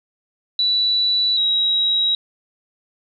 sine tone pair in turn, 3951 / 3841 Hz, B7 / B7, 0 / -49 cents, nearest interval unison, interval 49 cents, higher first, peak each -15 dBFS, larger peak neither, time 0.59-1.37 / 1.37-2.15 s, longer neither, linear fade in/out 2 ms, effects none

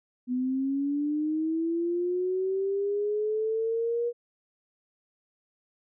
sine linear sweep, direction up, 246.9 to 479.4 Hz, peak -25 dBFS, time 0.27-4.13 s, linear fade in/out 50 ms, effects none

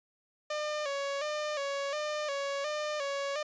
sawtooth tone with vibrato, 580 Hz, D5, 22 cents flat, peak -28 dBFS, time 0.5-3.43 s, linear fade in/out 5 ms, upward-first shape square, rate 1.4 Hz, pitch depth 66 cents each way, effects resampled to 16000 Hz

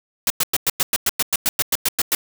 white noise bursts, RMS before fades -18 dBFS, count 15, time 0.27-2.15 s, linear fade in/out 2 ms, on 32 ms, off 100 ms, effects none

